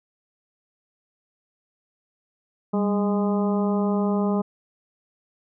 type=harmonic tone with a mistuned harmonic; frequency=206.1 Hz; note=G#3; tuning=13 cents flat; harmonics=1 / 2 / 3 / 4 / 5 / 6; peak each=-21 / -27 / -31 / -33 / -35 / -37 dBFS; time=2.73-4.42 s; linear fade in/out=10 ms; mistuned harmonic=1; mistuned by=-64 cents; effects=none